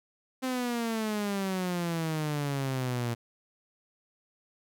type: exponential sweep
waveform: sawtooth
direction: down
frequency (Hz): 261.6 to 116.54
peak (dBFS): -25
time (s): 0.42-3.15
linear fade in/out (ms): 20
effects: none